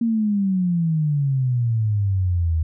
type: exponential sweep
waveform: sine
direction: down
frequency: 234.7 to 78.4 Hz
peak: -17 dBFS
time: 0.01-2.63 s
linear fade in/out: 5 ms
effects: none